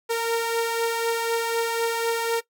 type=beating tone pair; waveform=sawtooth; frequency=460.3 / 464.3 Hz; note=A#4 / A#4; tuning=-22 / -7 cents; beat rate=4 Hz; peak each=-19 / -26 dBFS; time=0.09-2.41 s; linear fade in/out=20 ms; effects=noise-tail reverb RT60 0.1 s tail -18 dB re dry